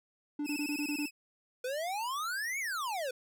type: tone bursts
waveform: triangle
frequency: 293.7 Hz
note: D4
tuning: in tune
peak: -30 dBFS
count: 7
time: 0.39-1.059 s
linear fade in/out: 5 ms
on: 75 ms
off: 24 ms
type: tone with vibrato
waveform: sawtooth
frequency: 2595 Hz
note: E7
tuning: 28 cents flat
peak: -34 dBFS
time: 0.44-1.11 s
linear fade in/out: 50 ms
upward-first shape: sine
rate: 18 Hz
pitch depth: 52 cents each way
type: exponential two-way sweep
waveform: square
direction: up then down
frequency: 486.5 to 2283 to 486.5 Hz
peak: -34 dBFS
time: 1.64-3.11 s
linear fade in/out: 5 ms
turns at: 2.59 s
effects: none